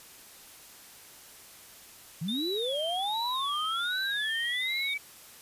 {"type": "linear sweep", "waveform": "sine", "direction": "up", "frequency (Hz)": [146.83, 2303], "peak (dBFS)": -30, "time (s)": [2.21, 4.98], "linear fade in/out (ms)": 10}
{"type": "tone with vibrato", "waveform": "triangle", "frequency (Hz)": 3520, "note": "A7", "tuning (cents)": 0, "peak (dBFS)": -31, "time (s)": [2.28, 4.94], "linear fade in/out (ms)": 5, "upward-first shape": "sine", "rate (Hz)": 1.3, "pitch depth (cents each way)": 200}
{"effects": ["white hiss -51 dBFS RMS until 5.41 s", "resampled to 32000 Hz"]}